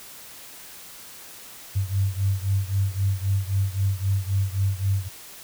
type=beating tone pair; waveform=sine; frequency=96.3 / 100.1 Hz; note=G2 / G2; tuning=-30 / +37 cents; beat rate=3.8 Hz; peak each=-23 / -25 dBFS; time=1.75-5.09 s; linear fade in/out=20 ms; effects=white hiss -43 dBFS RMS until 5.43 s